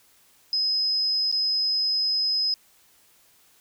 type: tone with dropouts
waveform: sine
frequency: 5070 Hz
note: D#8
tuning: 32 cents sharp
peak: -21 dBFS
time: 0.53-2.54 s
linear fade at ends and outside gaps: 1 ms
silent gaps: 1.315-1.325 s
effects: white hiss -59 dBFS RMS until 3.6 s